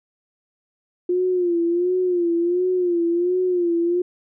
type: tone with vibrato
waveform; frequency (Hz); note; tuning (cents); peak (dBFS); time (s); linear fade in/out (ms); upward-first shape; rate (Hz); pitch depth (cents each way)
sine; 352.6; F4; +17; -17; 1.09-4.02; 5; sine; 1.4; 75
effects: none